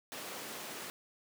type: high-pass noise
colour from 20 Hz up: pink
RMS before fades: -44 dBFS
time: 0.12-0.9 s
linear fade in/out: 0 ms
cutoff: 300 Hz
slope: 12 dB/octave
effects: none